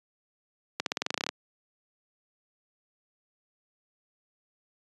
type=accelerating click train; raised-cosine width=0.2 ms; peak=-10 dBFS; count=13; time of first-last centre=0.8-1.29 s; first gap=62 ms; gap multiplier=0.92; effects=high-pass 200 Hz 12 dB/octave + resampled to 24000 Hz